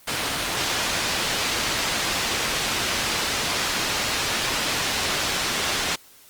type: low-pass noise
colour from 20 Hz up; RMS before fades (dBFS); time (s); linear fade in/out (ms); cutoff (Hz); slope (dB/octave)
white; -25; 0.07-5.96; 10; 4800; 12
effects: white hiss -51 dBFS RMS until 6.29 s + Opus 32 kbps